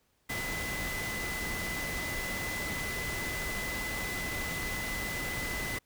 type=tone in noise; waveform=sine; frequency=2012 Hz; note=B6; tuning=32 cents sharp; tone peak=-36 dBFS; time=0.29-5.79 s; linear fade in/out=10 ms; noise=pink; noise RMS=-37 dBFS; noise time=0.29-5.79 s; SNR=-2 dB; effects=pink hiss -72 dBFS RMS until 5.85 s